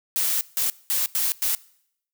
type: noise bursts at uneven times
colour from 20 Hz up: blue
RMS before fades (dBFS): -23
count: 5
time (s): 0.16-0.41 / 0.57-0.7 / 0.9-1.06 / 1.15-1.32 / 1.42-1.55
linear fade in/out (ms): 0
effects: noise-tail reverb RT60 0.7 s tail -22 dB re dry